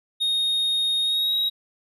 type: tone with pitch glide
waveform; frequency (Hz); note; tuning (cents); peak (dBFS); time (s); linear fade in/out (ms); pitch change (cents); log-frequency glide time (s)
triangle; 3716 to 3816; A#7 to A#7; -6 to +40; -19; 0.2-1.5; 20; +46; 1.02-1.35
effects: none